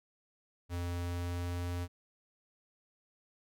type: tone with pitch glide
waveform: square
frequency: 87.31 to 87.97 Hz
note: F2 to F2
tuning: 0 to +13 cents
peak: -35 dBFS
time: 0.69-1.88 s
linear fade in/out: 50 ms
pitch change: +13 cents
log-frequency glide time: 1-1.67 s
effects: none